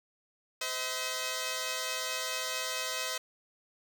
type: tone pair together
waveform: 5% pulse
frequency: 511 / 637.6 Hz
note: C5 / D#5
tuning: -41 / +42 cents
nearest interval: major third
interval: 383 cents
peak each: -24 dBFS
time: 0.61-3.18 s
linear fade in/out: 5 ms
effects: none